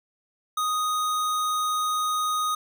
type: tone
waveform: square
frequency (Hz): 1244.5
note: D#6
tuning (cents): 0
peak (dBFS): -24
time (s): 0.57-2.55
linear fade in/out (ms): 5
effects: none